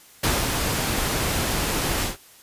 pink noise with ADSR envelope, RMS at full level -21 dBFS, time 0.23-2.17 s, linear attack 8 ms, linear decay 210 ms, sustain -3 dB, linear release 130 ms, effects white hiss -50 dBFS RMS until 2.42 s + resampled to 32000 Hz

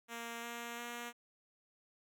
5% pulse tone with pitch steps, 233.1 / 235.8 / 238.5 Hz, A#3 / A#3 / A#3, 0 / +20 / +40 cents, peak -31 dBFS, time 0.08-1.13 s, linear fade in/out 50 ms, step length 350 ms, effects none

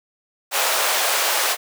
pink high-pass noise, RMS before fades -20 dBFS, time 0.51-1.57 s, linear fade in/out 50 ms, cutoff 560 Hz, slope 24 dB/octave, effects none

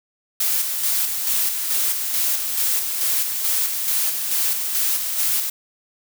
blue noise with tremolo, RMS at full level -20 dBFS, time 0.4-5.5 s, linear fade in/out 5 ms, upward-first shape square, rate 2.3 Hz, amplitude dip 40%, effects none

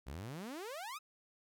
sawtooth exponential sweep, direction up, 59 to 1318.5 Hz, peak -39 dBFS, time 0.06-0.99 s, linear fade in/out 20 ms, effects none

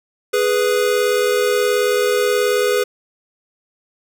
square tone pair together, 415.3 / 493.9 Hz, G#4 / B4, 0 / 0 cents, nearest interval minor third, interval 300 cents, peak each -18 dBFS, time 0.33-2.84 s, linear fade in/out 10 ms, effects none

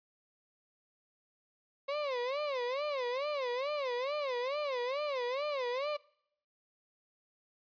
35% pulse tone with vibrato, 538 Hz, C5, 48 cents sharp, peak -31 dBFS, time 1.88-5.97 s, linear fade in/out 10 ms, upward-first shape sine, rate 2.3 Hz, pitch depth 190 cents each way, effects noise-tail reverb RT60 0.7 s tail -23 dB re dry + resampled to 11025 Hz

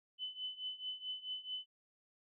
sine tone with tremolo, 3018 Hz, F#7, 34 cents sharp, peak -37 dBFS, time 0.18-1.66 s, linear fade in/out 50 ms, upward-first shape triangle, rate 4.6 Hz, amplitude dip 90%, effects none

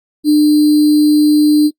sine tone with sample-and-hold, 300 Hz, D4, 37 cents sharp, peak -6 dBFS, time 0.24-1.71 s, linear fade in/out 50 ms, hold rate 4410 Hz, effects noise-tail reverb RT60 0.1 s tail -26 dB re dry + Opus 32 kbps

